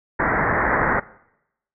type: low-pass noise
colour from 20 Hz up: white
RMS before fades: -20 dBFS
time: 0.19-1 s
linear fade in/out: 10 ms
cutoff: 2000 Hz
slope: 96 dB/octave
effects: noise-tail reverb RT60 0.8 s tail -20 dB re dry